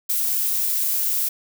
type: noise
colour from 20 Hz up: violet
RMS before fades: -22 dBFS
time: 0.09-1.29 s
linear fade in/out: 10 ms
effects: none